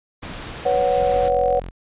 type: noise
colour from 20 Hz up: pink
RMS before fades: -33 dBFS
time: 0.22-1.29 s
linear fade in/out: 10 ms
type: chord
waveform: sine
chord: B suspended second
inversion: none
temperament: equal with one note detuned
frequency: 493.9 / 556.6 / 740 Hz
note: B4 / C#5 / F#5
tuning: 0 / +7 / 0 cents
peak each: -20 dBFS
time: 0.65-1.6 s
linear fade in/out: 10 ms
type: tone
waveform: sawtooth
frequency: 43.97 Hz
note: F1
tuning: 13 cents sharp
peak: -27 dBFS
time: 0.97-1.71 s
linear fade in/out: 20 ms
effects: resampled to 8000 Hz